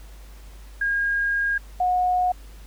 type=tone pair in turn; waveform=sine; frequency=1625 / 726.6 Hz; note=G#6 / F#5; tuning=-38 / -32 cents; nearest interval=octave + major second; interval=1394 cents; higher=first; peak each=-20 / -18 dBFS; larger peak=second; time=0.81-1.58 / 1.8-2.32 s; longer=first; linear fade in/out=5 ms; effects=added 50 Hz sine -40 dBFS peak until 2.66 s + pink hiss -52 dBFS RMS until 2.66 s

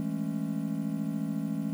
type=chord; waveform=triangle; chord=A major seventh; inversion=second; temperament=just; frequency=165 / 206.2 / 220 / 275 Hz; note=E3 / G#3 / A3 / C#4; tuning=+2 / -12 / 0 / -14 cents; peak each=-33 dBFS; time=0-1.73 s; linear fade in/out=0 ms; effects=9-bit

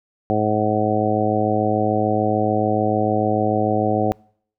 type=harmonic tone; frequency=106.8 Hz; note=G#2; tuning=49 cents sharp; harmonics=1 / 2 / 3 / 4 / 5 / 6 / 7; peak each=-25 / -24 / -24 / -25 / -24 / -26 / -22 dBFS; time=0.3-4.12 s; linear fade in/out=0 ms; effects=noise-tail reverb RT60 0.6 s tail -26 dB re dry

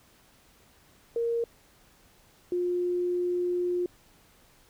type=tone pair in turn; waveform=sine; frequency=466.2 / 355.3 Hz; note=A#4 / F4; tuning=0 / +30 cents; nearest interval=perfect fourth; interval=470 cents; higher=first; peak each=-25 dBFS; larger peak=neither; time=1.16-1.44 / 2.52-3.86 s; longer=second; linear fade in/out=2 ms; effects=pink hiss -60 dBFS RMS until 4.69 s

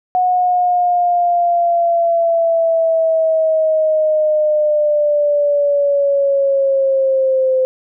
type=linear sweep; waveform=sine; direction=down; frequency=732 to 517 Hz; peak=-11 dBFS; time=0.15-7.65 s; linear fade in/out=0 ms; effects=none

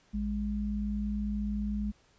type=tone pair together; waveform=sine; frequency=57.6 / 206.8 Hz; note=A#1 / G#3; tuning=-20 / -7 cents; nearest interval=octave + minor seventh; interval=2213 cents; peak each=-34 / -31 dBFS; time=0.13-1.92 s; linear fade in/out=20 ms; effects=pink hiss -65 dBFS RMS until 2.18 s + resampled to 16000 Hz

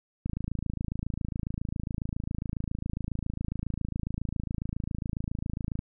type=click train; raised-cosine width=5 ms; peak=-19 dBFS; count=152; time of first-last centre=0.26-5.791 s; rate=27.3 Hz; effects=none

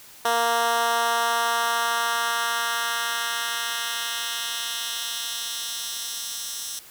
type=tone with high-pass filter sweep; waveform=10% pulse; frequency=233.1 Hz; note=A#3; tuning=in tune; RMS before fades=-26 dBFS; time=0.25-6.79 s; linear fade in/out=2 ms; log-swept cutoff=620 to 5700 Hz; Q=1.1; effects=white hiss -47 dBFS RMS until 6.9 s

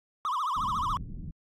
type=tone with vibrato; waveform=triangle; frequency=1119 Hz; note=C#6; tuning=16 cents sharp; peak=-25 dBFS; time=0.25-0.97 s; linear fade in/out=0 ms; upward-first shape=triangle; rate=14 Hz; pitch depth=270 cents each way
type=low-pass noise; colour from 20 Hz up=pink; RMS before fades=-38 dBFS; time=0.56-1.31 s; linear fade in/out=10 ms; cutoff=230 Hz; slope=24 dB/octave
effects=AAC 64 kbps

